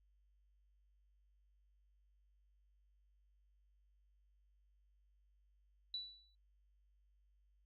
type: tone with exponential decay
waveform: sine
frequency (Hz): 3951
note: B7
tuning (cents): 0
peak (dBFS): -38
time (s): 5.94-6.35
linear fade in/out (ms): 2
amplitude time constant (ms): 88
effects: noise-tail reverb RT60 0.1 s tail -26 dB re dry + added 50 Hz sine -70 dBFS peak until 7.65 s